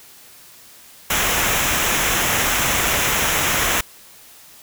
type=noise with comb filter; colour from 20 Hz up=pink; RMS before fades=-19 dBFS; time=1.1-3.81 s; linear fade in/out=5 ms; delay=0.22 ms; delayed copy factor=-0.6; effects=white hiss -45 dBFS RMS until 4.62 s